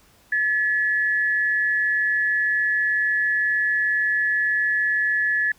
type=tone pair together; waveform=sine; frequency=1721 / 1925.4 Hz; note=A6 / B6; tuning=-39 / -45 cents; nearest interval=major second; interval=194 cents; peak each=-19 / -27 dBFS; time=0.32-5.52 s; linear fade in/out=5 ms; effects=pink hiss -56 dBFS RMS until 5.58 s